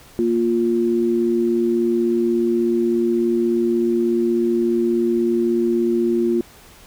sine tone pair together, 233.8 / 350.3 Hz, A#3 / F4, +5 / +5 cents, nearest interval perfect fifth, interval 700 cents, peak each -20 / -17 dBFS, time 0.19-6.41 s, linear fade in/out 0 ms, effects pink hiss -46 dBFS RMS until 6.86 s

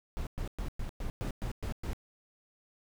brown noise bursts, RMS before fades -35 dBFS, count 9, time 0.17-1.932 s, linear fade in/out 0 ms, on 98 ms, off 110 ms, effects none

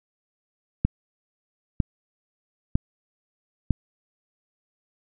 click train, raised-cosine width 5 ms, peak -7 dBFS, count 4, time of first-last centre 0.85-3.707 s, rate 1.05 Hz, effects none

